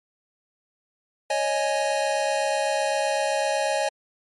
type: chord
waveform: square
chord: C# suspended second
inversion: none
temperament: equal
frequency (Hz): 554.4 / 622.3 / 830.6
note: C#5 / D#5 / G#5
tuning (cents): 0 / 0 / 0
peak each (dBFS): -27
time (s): 1.3-3.89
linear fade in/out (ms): 5
effects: MP3 48 kbps